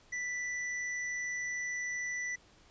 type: tone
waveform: square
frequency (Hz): 1975.5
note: B6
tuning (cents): 0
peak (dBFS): -35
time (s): 0.12-2.36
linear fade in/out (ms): 10
effects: pink hiss -62 dBFS RMS until 2.7 s + resampled to 16000 Hz